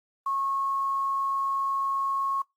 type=tone with quantisation; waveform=sine; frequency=1093 Hz; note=C#6; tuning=25 cents flat; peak=-25 dBFS; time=0.26-2.42 s; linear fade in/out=5 ms; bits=9; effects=noise-tail reverb RT60 0.2 s tail -24 dB re dry + AAC 64 kbps